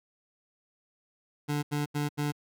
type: tone bursts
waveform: 25% pulse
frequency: 146.83 Hz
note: D3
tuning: in tune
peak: -24 dBFS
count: 4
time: 1.48-2.323 s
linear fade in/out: 20 ms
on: 150 ms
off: 81 ms
effects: none